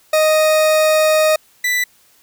40% pulse tone pair in turn, 622.3 / 1980.1 Hz, D#5 / B6, 0 / +4 cents, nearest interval octave + minor sixth, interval 2004 cents, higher second, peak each -10 / -14 dBFS, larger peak first, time 0.13-1.36 / 1.64-1.84 s, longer first, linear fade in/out 5 ms, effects white hiss -53 dBFS RMS until 2.22 s

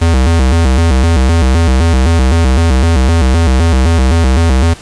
square tone with vibrato, 73.42 Hz, D2, in tune, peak -7 dBFS, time 0.01-4.74 s, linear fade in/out 10 ms, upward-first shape square, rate 3.9 Hz, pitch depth 220 cents each way, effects pink hiss -33 dBFS RMS until 4.81 s + resampled to 22050 Hz

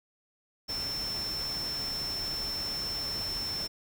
sine tone in noise, 5360 Hz, E8, 28 cents sharp, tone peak -32 dBFS, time 0.68-3.68 s, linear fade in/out 20 ms, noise pink, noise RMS -41 dBFS, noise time 0.68-3.68 s, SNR +6 dB, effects none

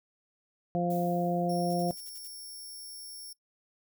harmonic tone, 174.61 Hz, F3, in tune, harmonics 1 / 2 / 3 / 4, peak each -29 / -34 / -34 / -32 dBFS, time 0.75-1.91 s, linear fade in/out 0 ms
violet noise with exponential decay, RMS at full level -45 dBFS, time 0.9-2.19 s, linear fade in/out 5 ms, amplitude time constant 280 ms
10% pulse tone, 5470 Hz, F8, 37 cents flat, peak -37 dBFS, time 1.49-3.33 s, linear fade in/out 5 ms
violet noise bursts, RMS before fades -47 dBFS, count 7, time 1.7-2.275 s, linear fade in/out 2 ms, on 35 ms, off 55 ms
effects noise-tail reverb RT60 0.1 s tail -17 dB re dry

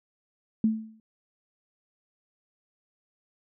sine tone with exponential decay, 220 Hz, A3, in tune, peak -17 dBFS, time 0.64-1 s, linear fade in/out 2 ms, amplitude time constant 77 ms, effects none

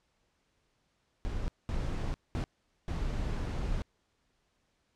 brown noise bursts at uneven times, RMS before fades -33 dBFS, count 4, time 1.25-1.48 / 1.69-2.14 / 2.35-2.44 / 2.88-3.82 s, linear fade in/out 0 ms, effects pink hiss -75 dBFS RMS until 4.95 s + low-pass 7000 Hz 12 dB/octave

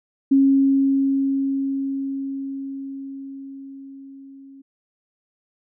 sine tone with level ramp, 272.6 Hz, C#4, 29 cents flat, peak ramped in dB -11 to -41 dBFS, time 0.31-4.62 s, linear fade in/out 10 ms, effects none

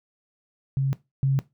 sine tone pair in turn, 135.8 / 135.8 Hz, C#3 / C#3, -35 / -35 cents, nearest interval unison, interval 0 cents, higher neither, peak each -20 / -18 dBFS, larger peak second, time 0.77-0.93 / 1.23-1.39 s, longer neither, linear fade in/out 0 ms, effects noise-tail reverb RT60 0.2 s tail -17 dB re dry

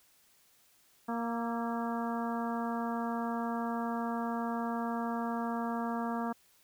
harmonic tone with a mistuned harmonic, 233.1 Hz, A#3, in tune, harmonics 1 / 2 / 3 / 4 / 5 / 6 / 7, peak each -34 / -42 / -39 / -40 / -42 / -47 / -48 dBFS, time 1.08-6.33 s, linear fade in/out 10 ms, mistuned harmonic 6, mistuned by -49 cents, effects white hiss -66 dBFS RMS until 6.63 s

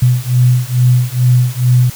sine beating tone pair, 123.47 / 125.77 Hz, B2 / B2, 0 / +32 cents, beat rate 2.3 Hz, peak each -11 dBFS, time 0.02-1.9 s, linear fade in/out 5 ms, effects white hiss -31 dBFS RMS until 1.95 s

